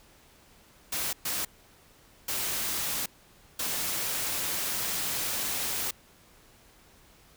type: noise bursts at uneven times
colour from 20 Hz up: white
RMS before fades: -31 dBFS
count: 4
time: 0.92-1.13 / 1.25-1.45 / 2.28-3.06 / 3.59-5.91 s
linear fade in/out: 5 ms
effects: pink hiss -58 dBFS RMS until 7.36 s